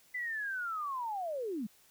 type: linear sweep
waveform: sine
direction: down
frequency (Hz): 2018 to 190.9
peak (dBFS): -34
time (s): 0.14-1.67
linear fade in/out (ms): 10
effects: white hiss -64 dBFS RMS until 1.9 s